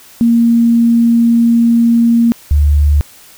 sine tone pair in turn, 233.1 / 73.23 Hz, A#3 / D2, 0 / -4 cents, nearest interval octave + minor sixth, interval 2004 cents, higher first, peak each -6 / -6 dBFS, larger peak neither, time 0.21-2.32 / 2.51-3.01 s, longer first, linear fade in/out 0 ms, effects white hiss -40 dBFS RMS until 3.37 s

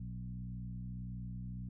sine tone with frequency modulation, 119.2 Hz, A#2, 39 cents sharp, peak -40 dBFS, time 0-1.69 s, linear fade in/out 5 ms, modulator 61.7 Hz, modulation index 1.2, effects none

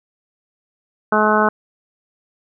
harmonic tone, 213.4 Hz, G#3, 47 cents sharp, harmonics 1 / 2 / 3 / 4 / 5 / 6 / 7, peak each -20 / -20 / -20 / -20 / -20 / -20 / -20 dBFS, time 1.12-1.49 s, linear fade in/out 5 ms, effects none

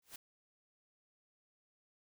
white noise with exponential growth, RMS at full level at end -44 dBFS, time 0.02-0.16 s, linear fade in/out 5 ms, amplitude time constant 29 ms, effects none

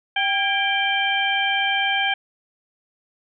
harmonic tone with a mistuned harmonic, 784 Hz, G5, in tune, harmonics 1 / 2 / 3 / 4, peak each -24 / -24 / -24 / -24 dBFS, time 0.16-2.14 s, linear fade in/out 5 ms, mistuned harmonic 2, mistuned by +59 cents, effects none

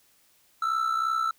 triangle tone with amplitude modulation, 1325 Hz, E6, 9 cents sharp, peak -19 dBFS, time 0.62-1.31 s, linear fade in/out 5 ms, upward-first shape sine, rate 62.9 Hz, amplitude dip 65%, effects white hiss -63 dBFS RMS until 1.38 s

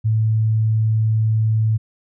sine tone, 110 Hz, A2, in tune, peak -14 dBFS, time 0.04-1.78 s, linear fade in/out 20 ms, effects none

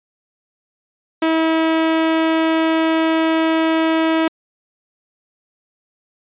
sawtooth tone, 322.5 Hz, E4, 38 cents flat, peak -10 dBFS, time 1.22-4.28 s, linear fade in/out 5 ms, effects resampled to 8000 Hz

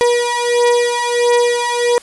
35% pulse beating tone pair, 480.3 / 481.8 Hz, B4 / B4, -48 / -43 cents, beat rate 1.5 Hz, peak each -14 / -13 dBFS, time 0.01-1.98 s, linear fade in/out 0 ms, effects white hiss -41 dBFS RMS until 2.02 s + resampled to 24000 Hz

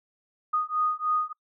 sine beating tone pair, 1237 / 1240.3 Hz, D#6 / D#6, -10 / -6 cents, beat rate 3.3 Hz, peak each -27 dBFS, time 0.53-1.33 s, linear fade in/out 10 ms, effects noise-tail reverb RT60 0.1 s tail -26 dB re dry

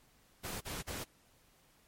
pink noise bursts, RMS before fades -41 dBFS, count 3, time 0.43-1.046 s, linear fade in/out 20 ms, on 180 ms, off 38 ms, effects pink hiss -67 dBFS RMS until 1.87 s + MP3 64 kbps

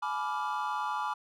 triangle chord, G# diminished seventh, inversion none, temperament equal with one note detuned, 849 / 987.8 / 1174.7 / 1396.9 Hz, G#5 / B5 / D6 / F6, +38 / 0 / 0 / 0 cents, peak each -33 / -33 / -33 / -38 dBFS, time 0.02-1.14 s, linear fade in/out 10 ms, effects tanh soft clip ceiling -20 dBFS

